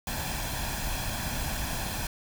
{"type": "noise with comb filter", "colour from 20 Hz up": "pink", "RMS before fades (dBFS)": -32, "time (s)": [0.07, 2.07], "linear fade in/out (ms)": 2, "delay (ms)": 1.2, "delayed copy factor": 0.6, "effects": []}